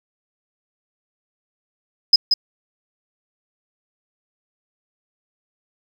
sine tone with echo, 5060 Hz, D#8, 28 cents sharp, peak -6 dBFS, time 2.13-2.16 s, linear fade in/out 5 ms, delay 180 ms, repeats 1, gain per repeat -6 dB, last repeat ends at 2.34 s, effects 7-bit

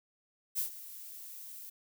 violet noise with ADSR envelope, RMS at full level -31 dBFS, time 0.55-1.7 s, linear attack 35 ms, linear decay 110 ms, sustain -16 dB, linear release 8 ms, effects none

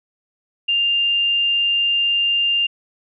sine tone, 2798 Hz, F7, 3 cents sharp, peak -15 dBFS, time 0.68-2.67 s, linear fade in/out 10 ms, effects none

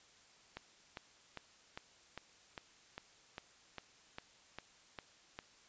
click train, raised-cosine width 0.3 ms, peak -28 dBFS, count 13, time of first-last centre 0.57-5.389 s, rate 2.49 Hz, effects white hiss -64 dBFS RMS until 5.68 s + resampled to 16000 Hz

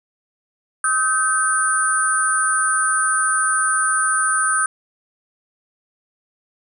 sine tone cluster, 1273 / 1539 / 9360 Hz, D#6 / G6 / D9, +39 / -32 / -7 cents, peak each -20 dBFS, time 0.84-4.66 s, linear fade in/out 2 ms, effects none

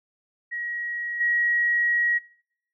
sine tone with level steps, 1903 Hz, A#6, 35 cents sharp, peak -28 / -20 dBFS, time 0.51-2.19 s, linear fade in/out 20 ms, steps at 1.2 s, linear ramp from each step 10 ms, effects noise-tail reverb RT60 0.7 s tail -24 dB re dry

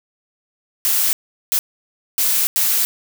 blue noise bursts at uneven times, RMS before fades -17 dBFS, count 4, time 0.85-1.13 / 1.52-1.59 / 2.18-2.47 / 2.56-2.85 s, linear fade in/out 0 ms, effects none

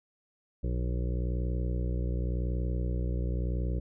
harmonic tone, 60.9 Hz, B1, 24 cents flat, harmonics 1 / 2 / 3 / 5 / 6 / 7 / 8 / 9, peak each -29 / -35 / -39 / -43 / -45 / -46 / -47 / -48 dBFS, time 0.63-3.8 s, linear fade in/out 10 ms, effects none

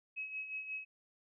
sine tone with tremolo, 2560 Hz, D#7, 49 cents sharp, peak -37 dBFS, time 0.16-0.85 s, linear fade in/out 20 ms, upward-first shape sine, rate 5.6 Hz, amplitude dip 60%, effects none

